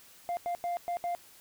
sine tone bursts at uneven times, 698.5 Hz, F5, in tune, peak -27 dBFS, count 5, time 0.29-0.37 / 0.46-0.55 / 0.64-0.77 / 0.88-0.97 / 1.04-1.15 s, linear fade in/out 0 ms, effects tanh soft clip ceiling -29 dBFS + white hiss -56 dBFS RMS until 1.4 s

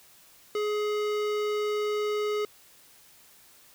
sine tone with hard clipping, 420 Hz, G#4, 19 cents sharp, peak -28 dBFS, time 0.55-2.45 s, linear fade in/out 2 ms, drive 18 dB, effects white hiss -56 dBFS RMS until 3.74 s

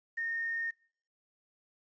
sine tone with quantisation, 1836 Hz, A#6, 27 cents flat, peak -32 dBFS, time 0.17-0.71 s, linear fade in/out 10 ms, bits 10, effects noise-tail reverb RT60 0.5 s tail -24 dB re dry + resampled to 16000 Hz

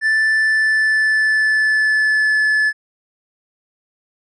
triangle tone with pitch glide, 1760 to 1727.8 Hz, A6 to A6, 0 to -32 cents, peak -11 dBFS, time 0.01-2.73 s, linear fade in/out 50 ms, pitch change -32 cents, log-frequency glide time 0.35-2.43 s, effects resampled to 24000 Hz

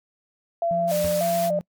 sine tone with vibrato, 636 Hz, D#5, 38 cents sharp, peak -20 dBFS, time 0.62-1.59 s, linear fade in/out 2 ms, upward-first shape square, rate 1.7 Hz, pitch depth 110 cents each way
triangle tone with pitch glide, 174.61 to 176.03 Hz, F3 to F3, 0 to +14 cents, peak -27 dBFS, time 0.71-1.61 s, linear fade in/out 0 ms, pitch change +14 cents, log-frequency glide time 0.91-1.33 s
white high-pass noise, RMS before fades -33 dBFS, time 0.87-1.51 s, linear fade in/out 50 ms, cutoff 780 Hz, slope 48 dB/octave
square tone with exponential decay, 85.2 Hz, F2, 42 cents flat, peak -27 dBFS, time 1.04-1.17 s, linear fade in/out 5 ms, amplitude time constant 28 ms
effects noise-tail reverb RT60 0.1 s tail -26 dB re dry + MP3 96 kbps

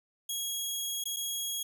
15% pulse tone with dropouts, 3307 Hz, G#7, 8 cents flat, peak -25 dBFS, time 0.29-1.63 s, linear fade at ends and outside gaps 5 ms, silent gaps 1.04-1.055 / 1.163-1.167 s, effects none

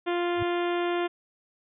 harmonic tone, 349.2 Hz, F4, in tune, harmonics 1 / 2 / 3 / 4 / 5 / 6 / 7 / 8 / 9 / 10, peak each -26 / -32 / -36 / -38 / -40 / -42 / -43 / -44 / -45 / -46 dBFS, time 0.06-1.08 s, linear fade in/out 20 ms
sine tone with exponential growth, 103.8 Hz, G#2, in tune, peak -27 dBFS, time 0.34-0.43 s, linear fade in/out 5 ms, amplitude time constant 18 ms
effects none

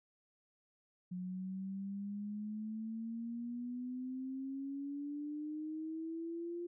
sine exponential sweep, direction up, 180 to 349.2 Hz, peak -39 dBFS, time 1.11-6.67 s, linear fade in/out 10 ms, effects none

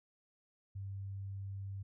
sine tone, 98 Hz, G2, in tune, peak -40 dBFS, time 0.75-1.83 s, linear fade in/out 10 ms, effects none

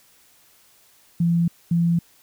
sine tone pair in turn, 169.8 / 169.8 Hz, F3 / F3, -48 / -48 cents, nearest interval unison, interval 0 cents, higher neither, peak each -16 dBFS, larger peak neither, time 1.2-1.48 / 1.71-1.99 s, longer neither, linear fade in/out 5 ms, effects white hiss -56 dBFS RMS until 2.22 s

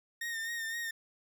40% pulse tone with vibrato, 1836 Hz, A#6, 27 cents flat, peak -34 dBFS, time 0.21-0.91 s, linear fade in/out 5 ms, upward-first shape sine, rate 3.9 Hz, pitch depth 40 cents each way, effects none

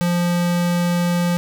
square tone, 174.61 Hz, F3, in tune, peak -17 dBFS, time 0.01-1.37 s, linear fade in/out 0 ms, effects none

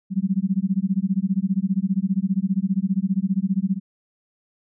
sine tone with tremolo, 191.9 Hz, G3, 37 cents flat, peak -15 dBFS, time 0.1-3.8 s, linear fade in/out 50 ms, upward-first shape sine, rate 15 Hz, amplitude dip 100%, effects none

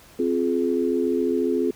sine chord, F minor, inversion second, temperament equal with one note detuned, 261.6 / 349.2 / 423.3 Hz, C4 / F4 / Ab4, 0 / 0 / +33 cents, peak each -24 dBFS, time 0.19-1.71 s, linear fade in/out 5 ms, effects pink hiss -50 dBFS RMS until 1.75 s

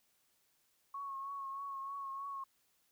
sine tone with vibrato, 1100 Hz, C#6, 14 cents flat, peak -40 dBFS, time 0.94-2.44 s, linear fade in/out 5 ms, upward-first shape triangle, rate 3.2 Hz, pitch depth 37 cents each way, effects white hiss -75 dBFS RMS until 2.91 s

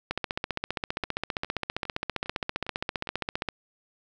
two click trains, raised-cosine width 0.3 ms, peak -12 / -23 dBFS, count 52 / 6, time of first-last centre 0.11-3.487 / 1.04-3.073 s, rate 15.1 / 2.46 Hz, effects none

